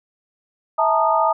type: tone cluster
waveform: sine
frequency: 651 / 870 / 925 / 1231 Hz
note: E5 / A5 / A#5 / D#6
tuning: -22 / -20 / -14 / -19 cents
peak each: -20 dBFS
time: 0.78-1.33 s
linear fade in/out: 10 ms
effects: none